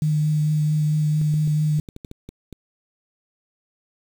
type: tone with vibrato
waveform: sine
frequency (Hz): 152.4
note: D#3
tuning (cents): -36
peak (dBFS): -17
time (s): 0.02-1.8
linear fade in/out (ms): 2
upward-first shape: triangle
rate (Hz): 4.5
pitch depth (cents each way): 17
type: clicks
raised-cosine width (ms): 3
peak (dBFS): -24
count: 10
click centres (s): 1.214 / 1.34 / 1.475 / 1.79 / 1.888 / 1.964 / 2.048 / 2.114 / 2.29 / 2.527
effects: 7-bit